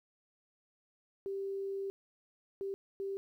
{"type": "tone bursts at uneven times", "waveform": "sine", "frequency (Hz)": 392, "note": "G4", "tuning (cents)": 0, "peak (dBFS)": -35, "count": 3, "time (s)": [[1.26, 1.9], [2.61, 2.74], [3, 3.17]], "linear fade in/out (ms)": 0, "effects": ["12-bit"]}